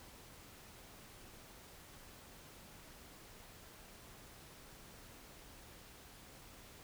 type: silence
effects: pink hiss -57 dBFS RMS until 6.83 s